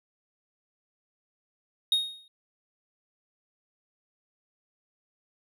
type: tone with exponential decay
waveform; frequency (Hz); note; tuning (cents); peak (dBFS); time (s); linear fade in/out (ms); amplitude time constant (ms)
triangle; 3729; A#7; 0; -17; 1.92-2.28; 2; 78
effects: none